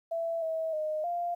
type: tone with pitch steps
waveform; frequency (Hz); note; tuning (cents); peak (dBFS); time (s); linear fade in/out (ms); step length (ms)
sine; 665 / 645 / 617 / 696; E5 / E5 / D#5 / F5; +15 / -38 / -15 / -6; -29; 0.11-1.35; 10; 310
effects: 11-bit

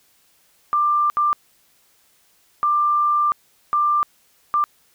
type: tone bursts at uneven times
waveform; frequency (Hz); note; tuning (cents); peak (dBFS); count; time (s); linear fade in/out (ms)
sine; 1187; D6; +18; -15; 5; 0.73-1.1 / 1.17-1.33 / 2.63-3.32 / 3.73-4.03 / 4.54-4.64; 0
effects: white hiss -59 dBFS RMS until 4.94 s

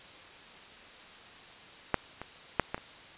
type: clicks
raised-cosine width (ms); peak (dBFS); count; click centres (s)
0.5; -9 / -24 / -8 / -16 / -28; 5; 1.943 / 2.216 / 2.597 / 2.745 / 2.779
effects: white hiss -50 dBFS RMS until 3.17 s + resampled to 8000 Hz

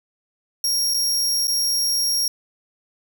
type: tone with dropouts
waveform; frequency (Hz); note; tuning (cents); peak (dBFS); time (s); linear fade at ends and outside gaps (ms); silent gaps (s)
sawtooth; 5588; F8; 0; -16; 0.64-2.28; 2; 0.939-0.943 / 1.472-1.48
effects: none

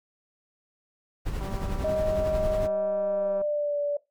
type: noise with tremolo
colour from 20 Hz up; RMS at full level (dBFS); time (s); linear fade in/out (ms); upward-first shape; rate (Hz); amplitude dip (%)
brown; -29; 1.25-2.68; 20; sine; 11; 45
type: click train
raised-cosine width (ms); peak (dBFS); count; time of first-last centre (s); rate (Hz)
1; -27; 390; 1.41-3.415; 194
type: tone with pitch glide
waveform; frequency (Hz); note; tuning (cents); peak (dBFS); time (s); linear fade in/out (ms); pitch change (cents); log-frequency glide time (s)
sine; 625 to 579.8; D#5 to D5; +8 to -22; -24; 1.84-3.97; 5; -130; 2.82-3.79
effects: noise-tail reverb RT60 0.2 s tail -19 dB re dry

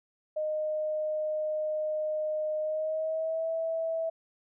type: tone with pitch glide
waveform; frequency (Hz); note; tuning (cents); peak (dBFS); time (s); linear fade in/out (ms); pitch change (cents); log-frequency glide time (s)
sine; 616 to 652.6; D#5 to E5; -17 to -18; -28; 0.36-4.1; 10; +99; 2.6-3.49
effects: none

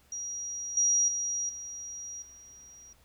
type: tone with level steps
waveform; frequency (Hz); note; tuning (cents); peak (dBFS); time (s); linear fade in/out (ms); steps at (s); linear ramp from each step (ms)
sine; 5740; F8; +47; -34 / -22 / -29 / -38 / -49; 0.12-2.93; 2; 0.77 / 1.08 / 1.49 / 2.22; 2
effects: added 67 Hz sine -64 dBFS peak until 3.04 s + pink hiss -64 dBFS RMS until 3.04 s

